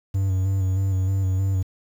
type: tone with vibrato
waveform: triangle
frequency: 95.3 Hz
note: G2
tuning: 48 cents flat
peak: -17 dBFS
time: 0.14-1.63 s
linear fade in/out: 10 ms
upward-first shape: square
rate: 3.2 Hz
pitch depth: 28 cents each way
effects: 8-bit